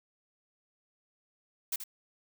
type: noise with echo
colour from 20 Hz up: blue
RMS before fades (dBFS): -32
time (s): 1.72-1.76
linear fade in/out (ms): 5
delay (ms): 79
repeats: 1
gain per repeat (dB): -9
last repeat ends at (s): 1.839
effects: none